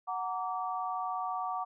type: chord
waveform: sine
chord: Gb augmented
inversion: none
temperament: just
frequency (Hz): 740 / 925 / 1156.2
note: Gb5 / Bb5 / D6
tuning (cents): 0 / -14 / -27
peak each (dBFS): -35 / -39 / -36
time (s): 0.07-1.65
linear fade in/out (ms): 20
effects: none